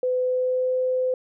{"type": "tone with pitch glide", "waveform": "sine", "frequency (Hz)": [505, 510.6], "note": ["B4", "C5"], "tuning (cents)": [39, -42], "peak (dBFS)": -20, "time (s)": [0.03, 1.14], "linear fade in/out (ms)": 2, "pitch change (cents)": 19, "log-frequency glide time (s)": [0.19, 0.75], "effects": []}